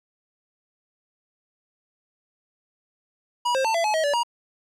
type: tone with pitch steps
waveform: square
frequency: 968 / 530 / 893 / 672 / 852 / 636 / 576 / 949 Hz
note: B5 / C5 / A5 / E5 / G#5 / D#5 / D5 / A#5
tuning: -35 / +22 / +25 / +33 / +44 / +38 / -34 / +31 cents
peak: -21 dBFS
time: 3.45-4.234 s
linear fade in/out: 10 ms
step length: 98 ms
effects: low-pass 8000 Hz 12 dB/octave + 10-bit